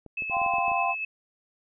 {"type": "clicks", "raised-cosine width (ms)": 2, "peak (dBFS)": -30, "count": 10, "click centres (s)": [0.063, 0.222, 0.298, 0.368, 0.417, 0.463, 0.538, 0.584, 0.681, 0.717]}
{"type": "tone with tremolo", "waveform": "sine", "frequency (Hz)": 2600, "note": "E7", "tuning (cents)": -24, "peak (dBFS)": -27, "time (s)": [0.17, 1.05], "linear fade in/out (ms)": 5, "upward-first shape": "sine", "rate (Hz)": 8.3, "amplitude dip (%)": 40}
{"type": "chord", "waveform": "sine", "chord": "F suspended second", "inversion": "none", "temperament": "equal with one note detuned", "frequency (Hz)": [698.5, 784, 1033.3], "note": ["F5", "G5", "C6"], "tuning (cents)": [0, 0, -22], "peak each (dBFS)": -28, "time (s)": [0.3, 0.95], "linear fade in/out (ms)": 50}
{"effects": []}